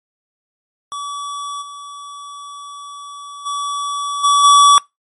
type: tone with level steps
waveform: square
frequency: 1145 Hz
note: D6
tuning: 44 cents flat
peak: -24 / -31 / -20 / -10 / -6 dBFS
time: 0.92-4.78 s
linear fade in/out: 0 ms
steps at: 1.61 / 3.45 / 4.23 / 4.43 s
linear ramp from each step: 20 ms
effects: noise-tail reverb RT60 0.2 s tail -26 dB re dry + MP3 48 kbps